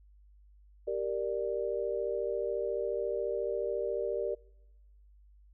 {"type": "chord", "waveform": "sine", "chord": "G minor", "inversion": "none", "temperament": "equal with one note detuned", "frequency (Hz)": [392, 466.2, 590.4], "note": ["G4", "Bb4", "D5"], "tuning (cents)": [0, 0, 9], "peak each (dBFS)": [-35, -34, -35], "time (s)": [0.87, 4.35], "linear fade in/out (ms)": 10, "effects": ["noise-tail reverb RT60 1.0 s tail -26 dB re dry", "added 50 Hz sine -56 dBFS peak until 5.53 s"]}